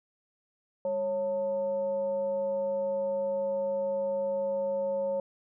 sine tone with frequency modulation, 550 Hz, C#5, 14 cents flat, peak -27 dBFS, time 0.85-5.2 s, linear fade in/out 2 ms, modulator 349 Hz, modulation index 0.34, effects none

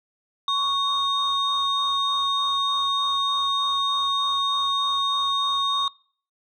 sine tone pair together, 1108.7 / 3706 Hz, C#6 / A#7, 0 / -11 cents, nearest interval octave + major sixth, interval 2089 cents, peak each -22 dBFS, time 0.48-5.88 s, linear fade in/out 2 ms, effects noise-tail reverb RT60 0.5 s tail -24 dB re dry + tanh soft clip ceiling -15 dBFS

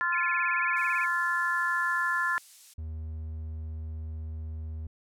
harmonic tone, 346.8 Hz, F4, 12 cents flat, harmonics 3 / 4 / 5, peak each -31 / -30 / -28 dBFS, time 0.01-2.38 s, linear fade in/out 0 ms
sine tone with vibrato, 2349 Hz, D7, in tune, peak -32 dBFS, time 0.12-1.06 s, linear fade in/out 10 ms, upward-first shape sine, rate 18 Hz, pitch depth 140 cents each way
violet noise, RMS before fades -43 dBFS, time 0.76-2.74 s, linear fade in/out 10 ms
triangle tone, 79 Hz, D#2, 27 cents sharp, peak -32 dBFS, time 2.78-4.87 s, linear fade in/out 5 ms
effects low-pass 8000 Hz 12 dB/octave

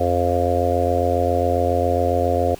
harmonic tone, 87.31 Hz, F2, in tune, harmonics 1 / 3 / 4 / 5 / 6 / 7 / 8, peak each -23 / -27 / -28 / -25 / -22 / -26 / -22 dBFS, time 0-2.55 s, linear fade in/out 5 ms, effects pink hiss -43 dBFS RMS until 2.59 s

